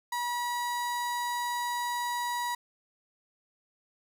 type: tone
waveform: 35% pulse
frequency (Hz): 966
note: B5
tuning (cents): -39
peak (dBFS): -28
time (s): 0.12-2.55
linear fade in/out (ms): 5
effects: none